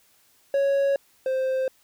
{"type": "tone pair in turn", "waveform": "triangle", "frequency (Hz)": [554.4, 523.3], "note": ["C#5", "C5"], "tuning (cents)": [0, 0], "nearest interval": "minor second", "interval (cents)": 100, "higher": "first", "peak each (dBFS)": [-17, -20], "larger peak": "first", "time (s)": [[0.54, 0.96], [1.26, 1.68]], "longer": "neither", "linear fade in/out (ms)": 2, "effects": ["white hiss -61 dBFS RMS until 1.83 s"]}